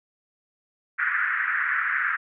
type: band-pass noise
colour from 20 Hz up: pink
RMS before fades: -25 dBFS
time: 0.98-2.17 s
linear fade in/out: 20 ms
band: 1400 to 1900 Hz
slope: 48 dB/octave
effects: none